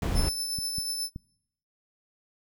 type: noise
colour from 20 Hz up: brown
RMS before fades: -26 dBFS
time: 0.02-0.29 s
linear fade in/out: 2 ms
type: tone with tremolo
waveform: 25% pulse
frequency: 5274 Hz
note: E8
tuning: in tune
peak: -23 dBFS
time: 0.14-1.1 s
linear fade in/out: 50 ms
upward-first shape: triangle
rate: 8.2 Hz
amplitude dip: 40%
type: clicks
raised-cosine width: 5 ms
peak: -24 dBFS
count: 3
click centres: 0.587 / 0.784 / 1.161 s
effects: noise-tail reverb RT60 0.8 s tail -26 dB re dry